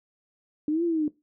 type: exponential two-way sweep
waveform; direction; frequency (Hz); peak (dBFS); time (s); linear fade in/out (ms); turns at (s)
sine; up then down; 293.9 to 347.6 to 293.9; -22; 0.68-1.08; 2; 0.84
effects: noise-tail reverb RT60 0.2 s tail -18 dB re dry